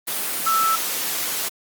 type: tone in noise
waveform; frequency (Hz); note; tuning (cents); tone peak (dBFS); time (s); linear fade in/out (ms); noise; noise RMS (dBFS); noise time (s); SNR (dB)
sine; 1318.5; E6; 0; -17; 0.46-0.76; 10; white; -25; 0.07-1.49; +5
effects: high-pass 200 Hz 12 dB/octave + Opus 32 kbps